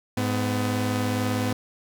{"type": "tone pair together", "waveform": "sawtooth", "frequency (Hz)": [104.53, 251.5], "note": ["G#2", "B3"], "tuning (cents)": [12, 32], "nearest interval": "octave + minor third", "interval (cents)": 1520, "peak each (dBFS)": -22, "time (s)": [0.17, 1.53], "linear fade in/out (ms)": 5, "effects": []}